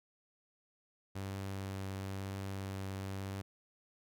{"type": "tone with vibrato", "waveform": "sawtooth", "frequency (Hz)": 97, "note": "G2", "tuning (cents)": -18, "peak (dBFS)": -35, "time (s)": [1.15, 3.42], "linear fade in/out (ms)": 10, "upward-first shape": "triangle", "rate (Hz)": 1, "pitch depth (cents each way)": 10, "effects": []}